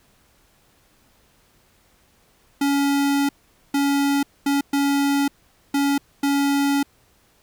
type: tone bursts at uneven times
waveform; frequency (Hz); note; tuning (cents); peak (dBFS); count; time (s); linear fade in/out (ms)
square; 281; C#4; +24; -18; 6; 2.61-3.29 / 3.74-4.23 / 4.46-4.61 / 4.73-5.28 / 5.74-5.98 / 6.23-6.83; 5
effects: pink hiss -59 dBFS RMS until 7.42 s

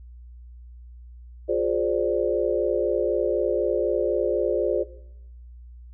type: chord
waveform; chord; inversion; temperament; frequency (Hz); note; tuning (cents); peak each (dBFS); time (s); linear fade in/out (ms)
sine; D half-diminished seventh; first; equal with one note detuned; 355.3 / 415.3 / 523.3 / 587.3; F4 / Ab4 / C5 / D5; +30 / 0 / 0 / 0; -26; 1.48-4.84; 20
effects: noise-tail reverb RT60 0.8 s tail -18 dB re dry + added 60 Hz sine -41 dBFS peak until 5.93 s

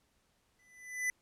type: tone with exponential growth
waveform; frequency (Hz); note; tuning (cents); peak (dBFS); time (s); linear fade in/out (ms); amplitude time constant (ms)
square; 2000; B6; +21; -29; 0.59-1.1; 1; 110
effects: pink hiss -74 dBFS RMS until 1.21 s + low-pass 12000 Hz 12 dB/octave

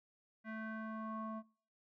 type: tone with low-pass filter sweep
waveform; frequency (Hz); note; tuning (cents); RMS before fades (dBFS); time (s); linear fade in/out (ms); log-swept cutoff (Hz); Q
square; 220; A3; 0; -44; 0.44-1.43; 50; 1800 to 940; 5
effects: noise-tail reverb RT60 0.5 s tail -26 dB re dry

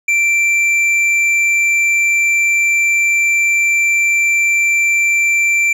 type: tone with hard clipping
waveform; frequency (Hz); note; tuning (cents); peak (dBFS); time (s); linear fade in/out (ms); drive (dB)
triangle; 2349; D7; 0; -12; 0.08-5.73; 5; 9
effects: none

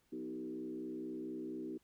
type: tone with frequency modulation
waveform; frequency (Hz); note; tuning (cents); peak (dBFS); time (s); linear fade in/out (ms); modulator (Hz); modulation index
sine; 316.6; D#4; +30; -40; 0.12-1.78; 10; 64.3; 1.2
effects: pink hiss -75 dBFS RMS until 1.83 s

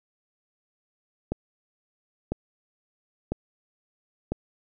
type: click train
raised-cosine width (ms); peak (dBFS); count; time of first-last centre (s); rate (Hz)
2; -13; 4; 1.32-4.32; 1
effects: none

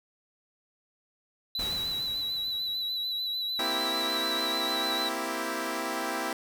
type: tone with vibrato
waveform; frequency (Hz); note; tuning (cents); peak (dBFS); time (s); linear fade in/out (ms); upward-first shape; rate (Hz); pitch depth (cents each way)
triangle; 3949; B7; -1; -28; 1.55-5.09; 2; sine; 6.7; 35
type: noise with exponential decay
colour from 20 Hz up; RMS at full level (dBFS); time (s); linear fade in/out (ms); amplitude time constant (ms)
pink; -37; 1.59-3.66; 2; 450
type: chord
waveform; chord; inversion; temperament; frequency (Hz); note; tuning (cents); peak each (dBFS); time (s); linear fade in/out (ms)
10% pulse; C dominant seventh; third; equal; 233.1 / 261.6 / 329.6 / 392; Bb3 / C4 / E4 / G4; 0 / 0 / 0 / 0; -30 / -28 / -25 / -29; 3.59-6.33; 2
effects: none

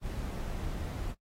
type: noise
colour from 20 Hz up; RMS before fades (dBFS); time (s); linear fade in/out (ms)
brown; -36; 0.01-1.15; 50
effects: noise-tail reverb RT60 0.1 s tail -19 dB re dry + AAC 48 kbps

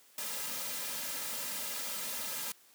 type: noise with comb filter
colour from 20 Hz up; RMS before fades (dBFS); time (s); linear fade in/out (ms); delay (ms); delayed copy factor
white; -38; 0.18-2.52; 2; 2.7; -0.7
effects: white hiss -62 dBFS RMS until 2.74 s + high-pass 200 Hz 12 dB/octave

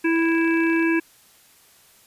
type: harmonic tone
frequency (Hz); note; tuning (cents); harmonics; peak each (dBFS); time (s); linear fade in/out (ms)
329.6; E4; 0; 1 / 3 / 5 / 7 / 8; -18 / -32 / -26 / -30 / -30; 0.04-1; 10
type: click train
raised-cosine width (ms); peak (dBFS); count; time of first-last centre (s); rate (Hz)
0.3; -26; 22; 0.16-0.827; 31.5
effects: white hiss -54 dBFS RMS until 2.06 s + resampled to 32000 Hz

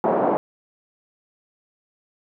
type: band-pass noise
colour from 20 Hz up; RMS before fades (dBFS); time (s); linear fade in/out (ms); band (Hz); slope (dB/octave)
white; -20; 0.04-0.37; 0; 200 to 860; 24
effects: none

